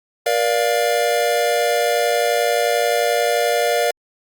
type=chord; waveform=square; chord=Bb major; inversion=none; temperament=equal with one note detuned; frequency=475.7 / 587.3 / 698.5 Hz; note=Bb4 / D5 / F5; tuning=+35 / 0 / 0 cents; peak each=-21 dBFS; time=0.26-3.91 s; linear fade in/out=5 ms; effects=Opus 48 kbps